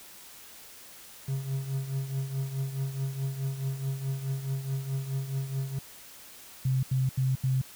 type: tone with tremolo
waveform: triangle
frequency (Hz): 135.1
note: C#3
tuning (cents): -44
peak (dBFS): -24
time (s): 1.28-5.79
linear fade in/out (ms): 5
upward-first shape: triangle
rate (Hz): 4.7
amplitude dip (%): 75
type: tone bursts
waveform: sine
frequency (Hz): 130.81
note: C3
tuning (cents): 0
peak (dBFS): -23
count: 4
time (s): 6.65-7.616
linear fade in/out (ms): 5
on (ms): 180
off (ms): 82
effects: white hiss -49 dBFS RMS until 7.75 s